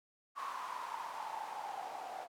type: noise with band-pass filter sweep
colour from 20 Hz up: white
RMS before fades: -43 dBFS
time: 0.35-2.28 s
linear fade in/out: 50 ms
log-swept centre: 1100 to 720 Hz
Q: 8.8
effects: none